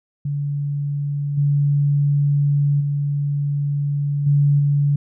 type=tone with level steps; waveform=sine; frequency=143.5 Hz; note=D3; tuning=40 cents flat; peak=-20 / -14 / -18 / -12 / -14 dBFS; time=0.25-4.96 s; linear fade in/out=5 ms; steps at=1.37 / 2.8 / 4.26 / 4.59 s; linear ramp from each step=10 ms; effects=none